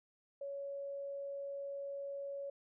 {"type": "tone", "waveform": "sine", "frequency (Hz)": 559, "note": "C#5", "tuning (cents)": 14, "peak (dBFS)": -40, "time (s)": [0.41, 2.5], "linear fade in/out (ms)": 5, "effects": []}